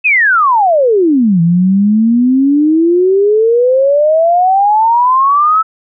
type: exponential two-way sweep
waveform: sine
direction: down then up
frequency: 2631 to 164.81 to 1319 Hz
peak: -6 dBFS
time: 0.04-5.63 s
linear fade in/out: 20 ms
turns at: 1.41 s
effects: none